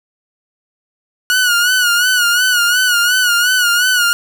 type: tone with vibrato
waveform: sawtooth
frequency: 1456 Hz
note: F#6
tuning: 28 cents flat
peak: -7 dBFS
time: 1.3-4.13 s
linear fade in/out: 0 ms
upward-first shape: sine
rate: 2.8 Hz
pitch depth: 68 cents each way
effects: none